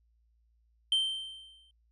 triangle tone with exponential decay, 3122 Hz, G7, 8 cents flat, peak -21 dBFS, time 0.92-1.71 s, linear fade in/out 2 ms, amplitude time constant 170 ms, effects added 57 Hz sine -66 dBFS peak until 1.91 s + resampled to 24000 Hz

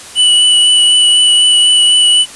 square tone with vibrato, 2960 Hz, F#7, in tune, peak -6 dBFS, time 0.15-2.26 s, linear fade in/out 50 ms, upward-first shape triangle, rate 4 Hz, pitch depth 16 cents each way, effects white hiss -31 dBFS RMS until 2.35 s + resampled to 24000 Hz

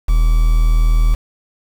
triangle tone with quantisation, 40.01 Hz, D#1, 49 cents sharp, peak -7 dBFS, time 0.08-1.15 s, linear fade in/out 10 ms, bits 5, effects none

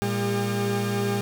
40% pulse tone cluster, 115.4 / 199.9 / 402.5 Hz, A#2 / G3 / G4, -17 / +34 / +46 cents, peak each -27 dBFS, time 0.02-1.21 s, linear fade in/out 0 ms, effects 9-bit

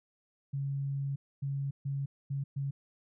sine tone bursts at uneven times, 138.7 Hz, C#3, 1 cent sharp, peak -31 dBFS, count 5, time 0.53-1.16 / 1.42-1.71 / 1.85-2.06 / 2.3-2.44 / 2.56-2.71 s, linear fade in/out 10 ms, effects none

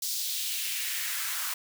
white noise with high-pass filter sweep, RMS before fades -32 dBFS, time 0.02-1.54 s, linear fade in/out 5 ms, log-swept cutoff 4900 to 1100 Hz, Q 1.7, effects none

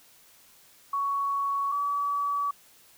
sine tone pair in turn, 1117 / 1143.1 Hz, C#6 / D6, +13 / -47 cents, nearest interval unison, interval 40 cents, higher second, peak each -25 dBFS, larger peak neither, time 0.93-1.72 / 1.72-2.51 s, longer neither, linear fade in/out 5 ms, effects white hiss -57 dBFS RMS until 2.97 s

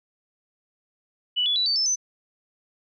sine tone with pitch steps, 2960 / 3420 / 3951 / 4565 / 5274 / 6093 Hz, F#7 / A7 / B7 / D8 / E8 / F#8, 0 / -50 / 0 / -50 / 0 / +50 cents, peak -20 dBFS, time 1.36-1.96 s, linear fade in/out 20 ms, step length 100 ms, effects none

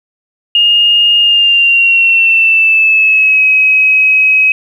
sine tone with pitch glide, 2840 to 2545 Hz, F7 to D#7, +28 to +39 cents, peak -5 dBFS, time 0.55-4.52 s, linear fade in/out 2 ms, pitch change -189 cents, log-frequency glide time 1.19-3.44 s, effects 7-bit

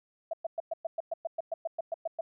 sine tone bursts, 659.3 Hz, E5, in tune, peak -29 dBFS, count 15, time 0.31-2.21 s, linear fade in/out 5 ms, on 24 ms, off 110 ms, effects none

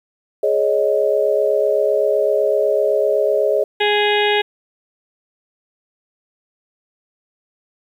sine chord, Ab suspended fourth, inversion none, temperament equal with one note detuned, 418.2 / 554.4 / 622.3 Hz, Ab4 / Db5 / Eb5, +12 / 0 / 0 cents, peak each -18 dBFS, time 0.43-3.64 s, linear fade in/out 5 ms
harmonic tone, 415.3 Hz, G#4, in tune, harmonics 1 / 2 / 4 / 5 / 6 / 7 / 8 / 9, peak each -17 / -20 / -23 / -24 / -25 / -25 / -26 / -27 dBFS, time 3.8-4.42 s, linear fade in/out 10 ms
effects 8-bit

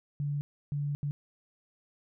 sine tone bursts at uneven times, 144.4 Hz, D3, 29 cents flat, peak -29 dBFS, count 3, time 0.2-0.41 / 0.72-0.95 / 1.03-1.11 s, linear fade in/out 0 ms, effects none

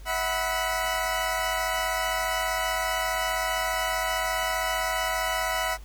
20% pulse chord, E suspended second, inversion none, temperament equal with one note detuned, 646.8 / 740 / 987.8 Hz, E5 / F#5 / B5, -33 / 0 / 0 cents, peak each -25 dBFS, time 0.05-5.78 s, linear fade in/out 50 ms, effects added 50 Hz sine -40 dBFS peak until 5.84 s + pink hiss -54 dBFS RMS until 5.84 s

